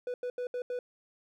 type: tone bursts at uneven times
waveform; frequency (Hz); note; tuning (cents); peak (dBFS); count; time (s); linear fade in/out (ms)
triangle; 493.9; B4; 0; -30; 5; 0.07-0.14 / 0.23-0.3 / 0.38-0.47 / 0.54-0.62 / 0.7-0.79; 2
effects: none